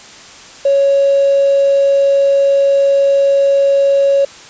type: tone with hard clipping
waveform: triangle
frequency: 555 Hz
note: C#5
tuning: 2 cents sharp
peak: -8 dBFS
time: 0.65-4.25 s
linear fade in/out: 5 ms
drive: 3 dB
effects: white hiss -36 dBFS RMS until 4.49 s + resampled to 16000 Hz